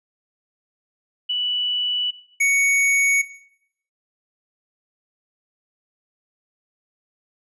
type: tone pair in turn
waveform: sine / square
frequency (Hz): 2960 / 2229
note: F#7 / C#7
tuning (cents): 0 / +9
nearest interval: perfect fourth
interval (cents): 491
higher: first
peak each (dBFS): -20 / -16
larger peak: second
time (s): 1.29-2.11 / 2.4-3.22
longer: neither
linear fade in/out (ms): 10
effects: noise-tail reverb RT60 0.7 s tail -17 dB re dry + resampled to 24000 Hz